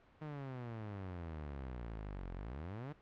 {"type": "exponential two-way sweep", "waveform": "sawtooth", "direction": "down then up", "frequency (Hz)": [156.6, 43, 156.6], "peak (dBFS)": -39, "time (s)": [0.21, 2.93], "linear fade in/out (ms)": 10, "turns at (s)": 2.34, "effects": ["pink hiss -65 dBFS RMS until 3.01 s", "low-pass 2000 Hz 12 dB/octave"]}